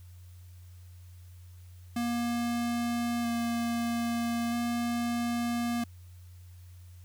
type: tone with vibrato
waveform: square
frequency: 235.9 Hz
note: A#3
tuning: 21 cents sharp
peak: -29 dBFS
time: 1.96-5.84 s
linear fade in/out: 5 ms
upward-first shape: square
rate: 0.39 Hz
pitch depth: 10 cents each way
effects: added 89 Hz sine -47 dBFS peak until 7.04 s + white hiss -64 dBFS RMS until 7.04 s